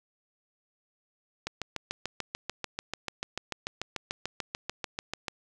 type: click train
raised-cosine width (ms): 0.2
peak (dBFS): -15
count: 27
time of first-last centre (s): 1.47-5.282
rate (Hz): 6.82
effects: none